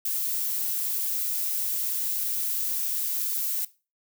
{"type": "noise", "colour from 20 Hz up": "violet", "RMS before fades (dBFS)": -28, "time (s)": [0.05, 3.65], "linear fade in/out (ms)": 5, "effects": ["noise-tail reverb RT60 0.3 s tail -18 dB re dry"]}